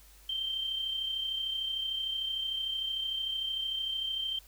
sine tone with amplitude modulation, 3136 Hz, G7, in tune, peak -29 dBFS, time 0.29-4.39 s, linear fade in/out 5 ms, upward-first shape sine, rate 33.3 Hz, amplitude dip 45%, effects added 50 Hz sine -56 dBFS peak until 4.47 s + white hiss -59 dBFS RMS until 4.47 s

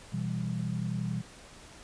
sine chord, E minor, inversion second, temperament equal, 123.47 / 164.81 / 196 Hz, B2 / E3 / G3, 0 / 0 / 0 cents, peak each -34 / -34 / -35 dBFS, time 0.12-1.22 s, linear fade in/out 20 ms, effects pink hiss -51 dBFS RMS until 1.83 s + resampled to 22050 Hz

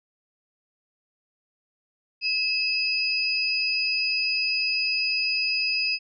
sine tone pair together, 2600 / 4954 Hz, E7 / D#8, -24 / -8 cents, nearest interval major seventh, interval 1116 cents, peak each -25 dBFS, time 2.21-5.99 s, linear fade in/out 50 ms, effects none

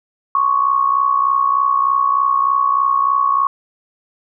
sine tone with amplitude modulation, 1108.7 Hz, C#6, in tune, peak -9 dBFS, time 0.35-3.47 s, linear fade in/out 2 ms, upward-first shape sine, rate 63.3 Hz, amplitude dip 70%, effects none

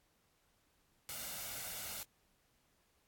white noise with comb filter, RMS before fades -44 dBFS, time 1.09-2.03 s, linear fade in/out 0 ms, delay 1.4 ms, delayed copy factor +0.5, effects pink hiss -75 dBFS RMS until 3.07 s + AAC 64 kbps

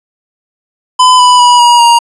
square tone with pitch steps, 1009 / 991.7 / 974.6 / 957.9 / 941.4 Hz, B5 / B5 / B5 / A#5 / A#5, +37 / +7 / -23 / +47 / +17 cents, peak -3 dBFS, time 0.99-1.99 s, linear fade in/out 10 ms, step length 200 ms, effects resampled to 22050 Hz + 7-bit

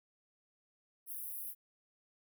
white high-pass noise, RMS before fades -43 dBFS, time 1.06-1.55 s, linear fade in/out 50 ms, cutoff 9900 Hz, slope 96 dB/octave, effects none

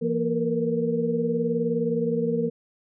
sine tone cluster, 168.1 / 233.6 / 460.8 / 480.1 Hz, E3 / A#3 / A#4 / B4, +34 / +4 / -20 / -49 cents, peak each -29 / -27 / -25 / -31 dBFS, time 0.01-2.5 s, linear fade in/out 20 ms, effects none

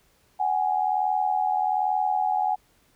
sine tone pair together, 749.4 / 830.6 Hz, F#5 / G#5, +22 / 0 cents, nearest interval major second, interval 178 cents, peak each -24 dBFS, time 0.39-2.56 s, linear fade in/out 20 ms, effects pink hiss -63 dBFS RMS until 2.95 s

